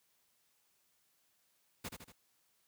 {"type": "noise with echo", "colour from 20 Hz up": "pink", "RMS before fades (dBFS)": -42, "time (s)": [1.84, 1.89], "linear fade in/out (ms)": 10, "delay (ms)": 78, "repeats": 3, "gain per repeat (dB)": -5, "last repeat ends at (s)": 2.124, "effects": ["white hiss -75 dBFS RMS until 2.67 s", "high-pass 60 Hz 12 dB/octave"]}